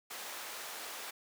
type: high-pass noise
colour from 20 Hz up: pink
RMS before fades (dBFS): -44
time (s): 0.1-1.11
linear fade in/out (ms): 10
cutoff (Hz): 660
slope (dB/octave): 12
effects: none